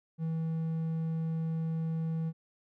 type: tone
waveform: triangle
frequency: 162 Hz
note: E3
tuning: 30 cents flat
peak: -28 dBFS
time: 0.18-2.33 s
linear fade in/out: 50 ms
effects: none